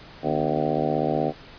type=harmonic tone with a mistuned harmonic; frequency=76.3 Hz; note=D#2; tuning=33 cents flat; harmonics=2 / 3 / 4 / 5 / 6 / 7 / 8 / 9 / 10; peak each=-30 / -30 / -30 / -30 / -30 / -30 / -30 / -30 / -30 dBFS; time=0.22-1.33 s; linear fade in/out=50 ms; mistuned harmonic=3; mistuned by=+110 cents; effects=pink hiss -45 dBFS RMS until 1.58 s + resampled to 11025 Hz